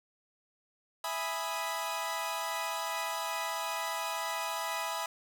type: chord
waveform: sawtooth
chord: E major seventh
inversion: none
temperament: equal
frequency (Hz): 659.3 / 830.6 / 987.8 / 1244.5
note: E5 / G#5 / B5 / D#6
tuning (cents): 0 / 0 / 0 / 0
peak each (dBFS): -36 / -36 / -33 / -36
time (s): 1.04-5.06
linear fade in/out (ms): 2
effects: none